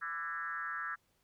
sine tone with frequency modulation, 1493 Hz, F#6, 15 cents sharp, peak -36 dBFS, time 0.01-0.96 s, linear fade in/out 20 ms, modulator 159 Hz, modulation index 1.9, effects pink hiss -75 dBFS RMS until 1.23 s

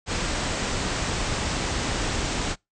pink low-pass noise, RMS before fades -27 dBFS, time 0.06-2.56 s, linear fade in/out 50 ms, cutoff 8400 Hz, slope 96 dB/octave, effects noise-tail reverb RT60 0.2 s tail -26 dB re dry

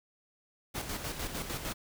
pink noise with tremolo, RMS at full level -36 dBFS, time 0.74-1.74 s, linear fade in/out 20 ms, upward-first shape square, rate 6.6 Hz, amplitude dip 50%, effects none

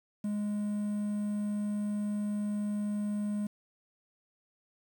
triangle tone with quantisation, 207.7 Hz, G#3, in tune, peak -28 dBFS, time 0.24-3.47 s, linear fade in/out 5 ms, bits 9, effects none

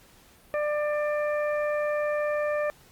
harmonic tone, 595 Hz, D5, 22 cents sharp, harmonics 1 / 2 / 3 / 4, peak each -25 / -35 / -35 / -41 dBFS, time 0.54-2.7 s, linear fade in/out 0 ms, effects pink hiss -56 dBFS RMS until 2.91 s + Opus 48 kbps

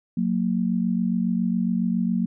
sine tone pair together, 182.75 / 230 Hz, F#3 / A#3, -21 / -23 cents, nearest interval major third, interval 398 cents, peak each -23 dBFS, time 0.17-2.26 s, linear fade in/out 5 ms, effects none

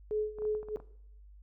sine tone with tremolo, 426.1 Hz, G#4, 44 cents sharp, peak -27 dBFS, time 0.11-0.76 s, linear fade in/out 0 ms, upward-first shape sine, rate 3.2 Hz, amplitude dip 85%
clicks, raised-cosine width 1 ms, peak -36 dBFS, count 8, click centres 0.386 / 0.421 / 0.452 / 0.55 / 0.63 / 0.686 / 0.77 / 0.801 s
effects noise-tail reverb RT60 0.7 s tail -17 dB re dry + added 50 Hz sine -51 dBFS peak until 1.42 s

